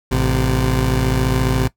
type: tone pair together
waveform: 20% pulse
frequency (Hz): 54.45 / 129.5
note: A1 / C3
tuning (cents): -17 / -17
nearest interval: octave + minor third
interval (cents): 1500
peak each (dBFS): -13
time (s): 0.11-1.68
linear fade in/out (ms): 10
effects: noise-tail reverb RT60 0.1 s tail -18 dB re dry